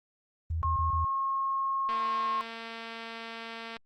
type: tone bursts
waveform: sine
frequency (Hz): 81.3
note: E2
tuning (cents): -23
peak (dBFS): -28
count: 4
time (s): 0.5-1.049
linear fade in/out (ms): 5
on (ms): 120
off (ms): 23
type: tone with pitch glide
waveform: sine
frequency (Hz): 1075 to 1081.9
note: C6 to C#6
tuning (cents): +47 to -42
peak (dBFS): -27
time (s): 0.63-2.41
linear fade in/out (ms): 0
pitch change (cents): +11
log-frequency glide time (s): 0.8-0.87
type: click train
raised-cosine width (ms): 0.3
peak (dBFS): -25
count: 429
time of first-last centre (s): 1.89-3.767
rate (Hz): 228
effects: Opus 24 kbps